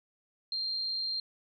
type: tone with amplitude modulation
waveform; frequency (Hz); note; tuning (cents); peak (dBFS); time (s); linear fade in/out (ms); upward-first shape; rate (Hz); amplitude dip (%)
sine; 4186; C8; 0; -29; 0.52-1.2; 2; sine; 99.9; 40
effects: none